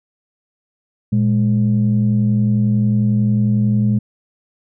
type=tone pair together; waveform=sine; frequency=116.7 / 207.8 Hz; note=A#2 / G#3; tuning=+2 / +1 cents; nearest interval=minor seventh; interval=999 cents; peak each=-14 dBFS; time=1.12-3.99 s; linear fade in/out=10 ms; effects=tanh soft clip ceiling -7 dBFS